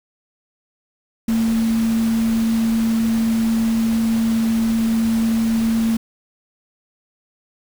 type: tone in noise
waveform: sine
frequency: 226 Hz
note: A3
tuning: 47 cents sharp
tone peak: -15 dBFS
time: 1.28-5.97 s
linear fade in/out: 5 ms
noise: pink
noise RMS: -32 dBFS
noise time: 1.28-5.97 s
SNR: +14 dB
effects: none